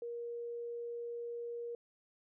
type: tone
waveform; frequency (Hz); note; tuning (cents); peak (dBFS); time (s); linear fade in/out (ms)
sine; 472.5; A#4; +23; -39; 0.02-1.75; 2
effects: none